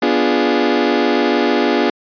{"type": "chord", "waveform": "30% pulse", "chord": "B diminished seventh", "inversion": "none", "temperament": "equal", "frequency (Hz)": [246.9, 293.7, 349.2, 415.3], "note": ["B3", "D4", "F4", "Ab4"], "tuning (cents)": [0, 0, 0, 0], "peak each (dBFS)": -16, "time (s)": [0.02, 1.9], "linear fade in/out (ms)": 5, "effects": ["resampled to 11025 Hz"]}